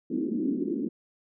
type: band-pass noise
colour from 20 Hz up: pink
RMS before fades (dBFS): -29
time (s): 0.1-0.89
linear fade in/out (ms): 10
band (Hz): 220 to 350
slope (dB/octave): 48
effects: none